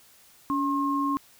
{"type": "tone pair together", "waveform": "sine", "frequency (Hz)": [283.5, 1071.4], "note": ["C#4", "C6"], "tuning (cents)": [39, 41], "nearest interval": "octave + major seventh", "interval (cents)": 2302, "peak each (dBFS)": -26, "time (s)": [0.5, 1.17], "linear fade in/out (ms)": 0, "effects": ["white hiss -56 dBFS RMS until 1.39 s"]}